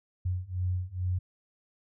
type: beating tone pair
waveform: sine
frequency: 89.8 / 92.1 Hz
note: F2 / F#2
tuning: +49 / -7 cents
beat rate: 2.3 Hz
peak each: -32 / -31 dBFS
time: 0.25-1.19 s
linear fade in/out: 10 ms
effects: none